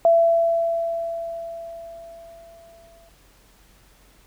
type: tone with exponential decay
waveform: sine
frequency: 670 Hz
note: E5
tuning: 28 cents sharp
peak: -11 dBFS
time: 0.05-3.09 s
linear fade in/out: 1 ms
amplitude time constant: 660 ms
effects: added 45 Hz sine -56 dBFS peak until 4.26 s + pink hiss -56 dBFS RMS until 4.26 s